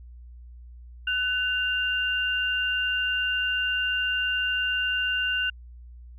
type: tone pair together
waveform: sine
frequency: 1498.1 / 2794 Hz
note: F#6 / F7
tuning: +21 / 0 cents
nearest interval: major seventh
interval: 1079 cents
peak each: -26 dBFS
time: 1.07-5.5 s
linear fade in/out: 5 ms
effects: added 60 Hz sine -42 dBFS peak until 6.18 s